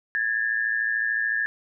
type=tone pair together; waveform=sine; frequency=1661.2 / 1774.8 Hz; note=G#6 / A6; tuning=0 / +14 cents; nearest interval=minor second; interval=114 cents; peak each=-25 dBFS; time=0.15-1.46 s; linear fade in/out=0 ms; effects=none